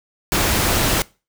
pink noise, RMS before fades -18 dBFS, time 0.32-1.02 s, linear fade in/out 0 ms, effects noise-tail reverb RT60 0.3 s tail -22 dB re dry

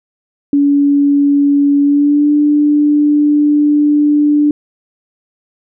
sine tone with pitch glide, 284.5 to 295 Hz, C#4 to D4, +45 to +8 cents, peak -7 dBFS, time 0.53-4.51 s, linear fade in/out 2 ms, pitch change +63 cents, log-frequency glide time 1.82-2.32 s, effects none

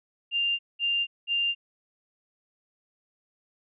sine tone bursts, 2794 Hz, F7, in tune, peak -23 dBFS, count 3, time 0.31-1.55 s, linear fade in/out 50 ms, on 280 ms, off 200 ms, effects none

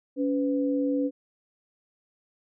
sine tone pair together, 281.2 / 501 Hz, C#4 / B4, +25 / +25 cents, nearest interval minor seventh, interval 1000 cents, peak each -24 / -29 dBFS, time 0.16-1.11 s, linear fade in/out 50 ms, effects none

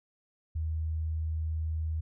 sine tone, 79.4 Hz, D#2, 36 cents sharp, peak -29 dBFS, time 0.55-2.01 s, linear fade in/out 10 ms, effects none

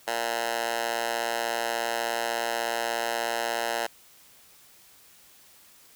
10% pulse tone with high-pass filter, 116.54 Hz, A#2, in tune, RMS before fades -29 dBFS, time 0.07-3.87 s, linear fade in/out 10 ms, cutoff 770 Hz, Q 1.2, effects white hiss -55 dBFS RMS until 5.95 s

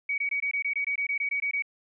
sine tone bursts, 2259 Hz, C#7, 32 cents sharp, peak -25 dBFS, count 14, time 0.09-1.623 s, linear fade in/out 5 ms, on 90 ms, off 21 ms, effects none

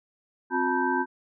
sine tone cluster, 263.4 / 358.7 / 880 / 967 / 1558 Hz, C4 / F4 / A5 / B5 / G6, +12 / +46 / 0 / -37 / -11 cents, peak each -29 dBFS, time 0.5-1.06 s, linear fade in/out 50 ms, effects none

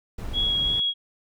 brown noise, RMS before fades -32 dBFS, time 0.18-0.8 s, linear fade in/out 5 ms
sine tone with vibrato, 3322 Hz, G#7, in tune, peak -21 dBFS, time 0.33-0.94 s, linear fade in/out 50 ms, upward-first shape sine, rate 2.9 Hz, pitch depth 9 cents each way
effects none

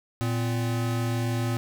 square tone pair together, 115.72 / 254.3 Hz, A#2 / C4, -12 / -49 cents, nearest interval octave + major second, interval 1363 cents, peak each -26 / -33 dBFS, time 0.21-1.57 s, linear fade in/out 0 ms, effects none

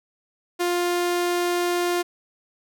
sawtooth tone, 351.5 Hz, F4, 11 cents sharp, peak -17 dBFS, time 0.59-2.03 s, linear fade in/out 20 ms, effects none

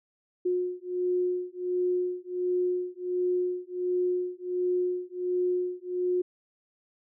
sine beating tone pair, 360 / 361.4 Hz, F#4 / F#4, -47 / -41 cents, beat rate 1.4 Hz, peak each -29 dBFS, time 0.45-6.22 s, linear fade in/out 10 ms, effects none

